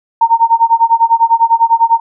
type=tone with tremolo; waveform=sine; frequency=918 Hz; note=A#5; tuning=27 cents flat; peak=-3 dBFS; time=0.21-2 s; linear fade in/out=5 ms; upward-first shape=sine; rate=10 Hz; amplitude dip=95%; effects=none